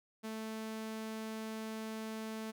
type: tone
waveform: sawtooth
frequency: 220 Hz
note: A3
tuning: in tune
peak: -36 dBFS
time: 0.23-2.52 s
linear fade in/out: 20 ms
effects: none